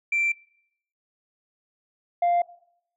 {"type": "tone pair in turn", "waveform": "sine", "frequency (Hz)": [2349, 697.1], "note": ["D7", "F5"], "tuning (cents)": [0, -3], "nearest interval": "octave + major sixth", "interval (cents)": 2103, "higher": "first", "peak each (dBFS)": [-20, -16], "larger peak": "second", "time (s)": [[0.12, 0.32], [2.22, 2.42]], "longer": "neither", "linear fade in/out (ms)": 5, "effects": ["noise-tail reverb RT60 0.7 s tail -21 dB re dry", "tanh soft clip ceiling -17 dBFS"]}